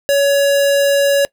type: tone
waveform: square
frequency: 562 Hz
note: C#5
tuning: 24 cents sharp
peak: -11 dBFS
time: 0.09-1.25 s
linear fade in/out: 0 ms
effects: noise-tail reverb RT60 0.1 s tail -22 dB re dry